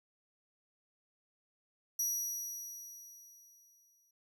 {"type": "tone with exponential decay", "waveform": "sawtooth", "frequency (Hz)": 5800, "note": "F#8", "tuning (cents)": -35, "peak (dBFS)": -28, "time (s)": [1.99, 4.11], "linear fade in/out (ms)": 5, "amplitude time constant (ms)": 460, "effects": []}